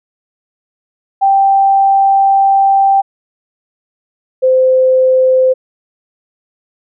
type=tone pair in turn; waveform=sine; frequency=784 / 517.1 Hz; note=G5 / C5; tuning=0 / -20 cents; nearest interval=perfect fifth; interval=720 cents; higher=first; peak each=-6 dBFS; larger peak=neither; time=1.21-3.02 / 4.42-5.54 s; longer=first; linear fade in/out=20 ms; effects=none